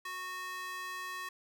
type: tone with high-pass filter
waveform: square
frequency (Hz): 368.1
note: F#4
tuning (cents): -9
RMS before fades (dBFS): -41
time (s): 0.05-1.29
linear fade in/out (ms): 5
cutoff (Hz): 1400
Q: 3.6
effects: none